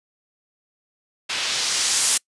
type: noise with low-pass filter sweep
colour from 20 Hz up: blue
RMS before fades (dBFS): -22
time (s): 1.29-2.18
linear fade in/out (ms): 10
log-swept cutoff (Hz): 3300 to 9400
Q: 1.1
effects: noise-tail reverb RT60 0.1 s tail -26 dB re dry + resampled to 24000 Hz